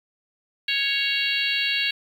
harmonic tone with a mistuned harmonic, 554.4 Hz, C#5, in tune, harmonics 3 / 4 / 5 / 6 / 7 / 8, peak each -30 / -29 / -25 / -30 / -28 / -31 dBFS, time 0.68-1.91 s, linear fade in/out 5 ms, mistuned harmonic 6, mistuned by -21 cents, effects 8-bit

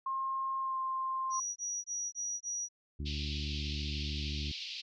sine tone with pitch glide, 1067 to 1053.5 Hz, C6 to C6, +34 to +12 cents, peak -32 dBFS, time 0.06-1.4 s, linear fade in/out 5 ms, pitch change -22 cents, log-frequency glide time 0.59-0.77 s
sine tone bursts, 5800 Hz, F#8, 35 cents flat, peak -34 dBFS, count 5, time 1.3-2.688 s, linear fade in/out 50 ms, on 260 ms, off 22 ms
harmonic tone, 73.6 Hz, D2, 4 cents sharp, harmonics 1 / 2 / 3 / 4 / 5, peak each -36 / -43 / -46 / -48 / -54 dBFS, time 2.99-4.52 s, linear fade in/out 10 ms
white band-pass noise, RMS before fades -42 dBFS, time 3.05-4.82 s, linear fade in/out 20 ms, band 2500 to 4900 Hz, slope 48 dB/octave
effects none

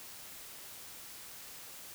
silence, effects white hiss -49 dBFS RMS until 1.94 s

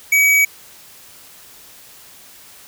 square tone, 2271 Hz, C#7, 41 cents sharp, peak -11 dBFS, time 0.12-0.45 s, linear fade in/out 5 ms, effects white hiss -43 dBFS RMS until 2.67 s

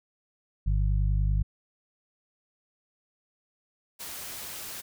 harmonic tone, 50.3 Hz, G1, 45 cents sharp, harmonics 1 / 2 / 3, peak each -23 / -29 / -33 dBFS, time 0.66-1.43 s, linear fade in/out 10 ms
white noise, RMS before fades -39 dBFS, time 3.99-4.82 s, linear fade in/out 20 ms
effects none

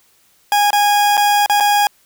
40% pulse tone with dropouts, 823 Hz, G#5, 16 cents flat, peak -10 dBFS, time 0.52-1.87 s, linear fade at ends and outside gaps 1 ms, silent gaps 0.705-0.73 / 1.17-1.176 / 1.461-1.497 / 1.601-1.606 s, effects white hiss -55 dBFS RMS until 2.05 s

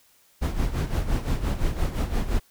brown noise with tremolo, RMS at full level -22 dBFS, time 0.41-2.4 s, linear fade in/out 20 ms, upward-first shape sine, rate 5.8 Hz, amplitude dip 70%, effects white hiss -60 dBFS RMS until 2.5 s

